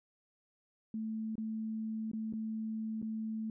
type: tone with dropouts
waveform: sine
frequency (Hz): 220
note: A3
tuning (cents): 0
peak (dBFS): -35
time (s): 0.94-3.5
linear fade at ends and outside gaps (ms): 2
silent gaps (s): 1.355-1.38 / 2.115-2.133 / 2.326-2.335 / 3.017-3.026
effects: none